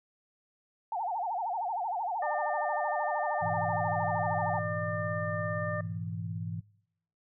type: tone with vibrato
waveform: sine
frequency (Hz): 804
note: G5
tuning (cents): +44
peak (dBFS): -30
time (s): 0.92-4.59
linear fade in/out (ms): 2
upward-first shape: sine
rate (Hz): 13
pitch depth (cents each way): 240
type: harmonic tone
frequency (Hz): 600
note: D5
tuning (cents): +37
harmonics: 1 / 2 / 3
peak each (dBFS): -34 / -39 / -38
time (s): 2.22-5.81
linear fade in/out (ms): 5
type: chord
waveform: sine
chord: E major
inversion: first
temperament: equal with one note detuned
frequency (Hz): 103.83 / 121.42 / 164.81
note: G#2 / B2 / E3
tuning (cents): 0 / -29 / 0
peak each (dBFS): -37 / -43 / -37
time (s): 3.41-6.61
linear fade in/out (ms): 20
effects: noise-tail reverb RT60 0.8 s tail -24 dB re dry